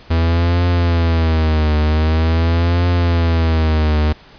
45% pulse tone with vibrato, 81.6 Hz, E2, 17 cents flat, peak -12 dBFS, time 0.1-4.13 s, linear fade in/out 10 ms, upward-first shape triangle, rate 0.45 Hz, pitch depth 130 cents each way, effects pink hiss -43 dBFS RMS until 4.38 s + resampled to 11025 Hz

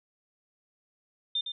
sine tone with echo, 3600 Hz, A7, 39 cents sharp, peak -26 dBFS, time 1.35-1.41 s, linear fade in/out 5 ms, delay 110 ms, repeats 1, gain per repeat -7 dB, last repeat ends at 1.52 s, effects none

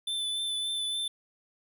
square tone with vibrato, 3520 Hz, A7, in tune, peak -30 dBFS, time 0.07-1.08 s, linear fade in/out 5 ms, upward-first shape triangle, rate 3.5 Hz, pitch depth 21 cents each way, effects none

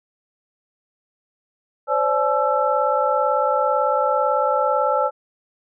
sine tone cluster, 520 / 578 / 856 / 1332 Hz, C5 / D5 / A5 / E6, -11 / -28 / -48 / +18 cents, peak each -22 dBFS, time 1.87-5.11 s, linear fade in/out 50 ms, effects none

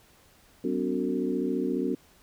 sine tone cluster, 191.6 / 251.9 / 286.4 / 368.7 / 451.8 Hz, G3 / B3 / D4 / F#4 / A4, -39 / +34 / -43 / -6 / +46 cents, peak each -35 / -30 / -31 / -31 / -35 dBFS, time 0.64-1.95 s, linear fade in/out 5 ms, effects pink hiss -59 dBFS RMS until 2.22 s

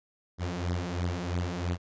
sawtooth beating tone pair, 86.8 / 89.8 Hz, F2 / F2, -10 / +49 cents, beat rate 3 Hz, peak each -28 / -29 dBFS, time 0.38-1.78 s, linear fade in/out 50 ms, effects resampled to 16000 Hz

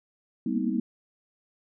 sine tone cluster, 196.7 / 230.1 / 239.4 / 257.2 / 316.3 Hz, G3 / A#3 / A#3 / C4 / D#4, +6 / -22 / +46 / -30 / +29 cents, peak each -31 dBFS, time 0.46-0.8 s, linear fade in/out 5 ms, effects none

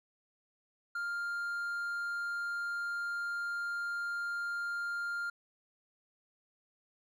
triangle tone, 1400 Hz, F6, 4 cents sharp, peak -32 dBFS, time 0.95-5.3 s, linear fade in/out 5 ms, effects none

